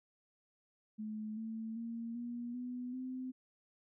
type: tone with pitch steps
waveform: sine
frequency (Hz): 215.2 / 222.9 / 230.9 / 239.2 / 247.8 / 256.7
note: A3 / A3 / A#3 / A#3 / B3 / C4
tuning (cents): -38 / +23 / -16 / +45 / +6 / -33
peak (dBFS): -39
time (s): 0.98-3.32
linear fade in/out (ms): 20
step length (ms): 390
effects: none